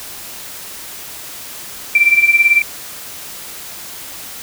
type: tone with tremolo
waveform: sine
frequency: 2349 Hz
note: D7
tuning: in tune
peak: -5 dBFS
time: 1.95-2.62 s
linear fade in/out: 2 ms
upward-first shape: sine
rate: 18 Hz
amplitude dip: 75%
effects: white hiss -31 dBFS RMS until 4.42 s